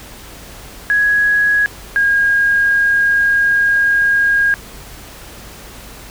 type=tone pair in turn; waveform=sine; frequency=1666 / 1627.9 Hz; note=G#6 / G#6; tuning=+5 / -35 cents; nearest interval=unison; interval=40 cents; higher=first; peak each=-10 dBFS; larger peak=neither; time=0.9-1.66 / 1.96-4.54 s; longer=second; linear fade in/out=0 ms; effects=added 50 Hz sine -40 dBFS peak until 6.1 s + pink hiss -36 dBFS RMS until 6.1 s